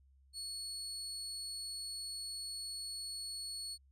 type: tone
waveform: 30% pulse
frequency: 4383 Hz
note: C#8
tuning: 20 cents flat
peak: -38 dBFS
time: 0.33-3.78 s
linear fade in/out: 50 ms
effects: added 67 Hz sine -63 dBFS peak until 3.91 s + resampled to 32000 Hz